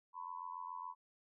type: tone with amplitude modulation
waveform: sine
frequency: 1000 Hz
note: B5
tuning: 21 cents sharp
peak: -39 dBFS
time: 0.13-0.95 s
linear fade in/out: 50 ms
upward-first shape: sine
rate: 87.2 Hz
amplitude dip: 95%
effects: none